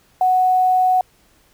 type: tone with quantisation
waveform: sine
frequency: 740 Hz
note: F#5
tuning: in tune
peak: -12 dBFS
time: 0.21-1.01 s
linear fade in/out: 2 ms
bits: 7
effects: pink hiss -56 dBFS RMS until 1.53 s

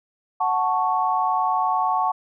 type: chord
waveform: sine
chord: F# minor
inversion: none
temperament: equal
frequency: 740 / 880 / 1108.7 Hz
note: F#5 / A5 / C#6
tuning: 0 / 0 / 0 cents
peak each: -23 dBFS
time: 0.4-2.12 s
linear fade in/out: 10 ms
effects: none

